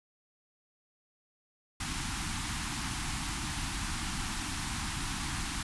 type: band-stop noise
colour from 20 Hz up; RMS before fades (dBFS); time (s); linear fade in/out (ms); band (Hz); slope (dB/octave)
pink; -35; 1.8-5.63; 5; 320 to 790; 48
effects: resampled to 24000 Hz